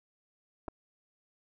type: clicks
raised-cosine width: 1 ms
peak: -25 dBFS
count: 2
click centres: 0.681 / 0.684 s
effects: none